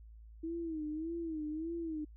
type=tone with vibrato; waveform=sine; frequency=319.7 Hz; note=D#4; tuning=47 cents sharp; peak=-36 dBFS; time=0.43-2.05 s; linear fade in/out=10 ms; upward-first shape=sine; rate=1.7 Hz; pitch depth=100 cents each way; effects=added 55 Hz sine -51 dBFS peak until 2.16 s